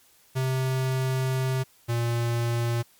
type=tone pair in turn; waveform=square; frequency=130.81 / 117.83 Hz; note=C3 / A#2; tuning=0 / +19 cents; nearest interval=major second; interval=181 cents; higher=first; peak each=-24 dBFS; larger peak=neither; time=0.35-1.64 / 1.88-2.83 s; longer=first; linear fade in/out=20 ms; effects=white hiss -59 dBFS RMS until 2.99 s + MP3 96 kbps